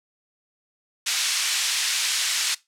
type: band-pass noise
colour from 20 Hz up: white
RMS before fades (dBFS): -24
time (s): 1.06-2.55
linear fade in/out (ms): 10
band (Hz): 2000 to 6500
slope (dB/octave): 12
effects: noise-tail reverb RT60 0.2 s tail -19 dB re dry + low-pass 12000 Hz 12 dB/octave